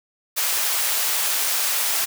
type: high-pass noise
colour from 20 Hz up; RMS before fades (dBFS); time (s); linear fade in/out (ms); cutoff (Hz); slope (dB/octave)
white; -22; 0.36-2.06; 20; 630; 12
effects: none